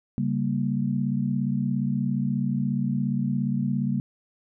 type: chord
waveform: sine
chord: G diminished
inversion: second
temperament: equal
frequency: 138.59 / 196 / 233.1 Hz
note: Db3 / G3 / Bb3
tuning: 0 / 0 / 0 cents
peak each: -27 dBFS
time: 0.18-4 s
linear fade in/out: 0 ms
effects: none